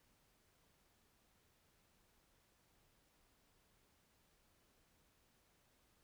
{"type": "silence", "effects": ["pink hiss -75 dBFS RMS until 6.03 s"]}